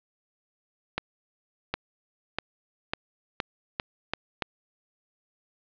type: accelerating click train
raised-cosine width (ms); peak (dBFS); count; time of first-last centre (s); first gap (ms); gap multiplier
0.3; -11; 8; 0.98-4.422; 760; 0.85
effects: resampled to 11025 Hz + 8-bit